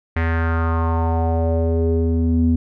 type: tone with low-pass filter sweep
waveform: square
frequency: 82.41 Hz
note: E2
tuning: in tune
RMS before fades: -18 dBFS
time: 0.16-2.56 s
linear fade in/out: 5 ms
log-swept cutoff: 2000 to 230 Hz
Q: 3.9
effects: none